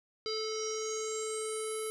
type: tone with low-pass filter sweep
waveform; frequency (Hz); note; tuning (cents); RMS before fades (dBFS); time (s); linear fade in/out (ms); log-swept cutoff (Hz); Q
square; 436.6; A4; -13; -36; 0.26-1.9; 0; 4600 to 11000; 9.7
effects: none